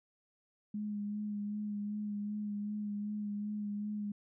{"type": "tone with vibrato", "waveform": "sine", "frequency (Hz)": 207.7, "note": "G#3", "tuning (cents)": 0, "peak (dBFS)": -35, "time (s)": [0.74, 4.12], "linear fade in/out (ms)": 5, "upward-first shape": "sine", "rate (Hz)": 2.6, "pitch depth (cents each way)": 23, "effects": []}